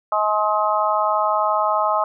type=harmonic tone; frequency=211.5 Hz; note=G#3; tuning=32 cents sharp; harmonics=3 / 4 / 5 / 6; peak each=-22 / -22 / -22 / -22 dBFS; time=0.12-2.04 s; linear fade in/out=2 ms; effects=none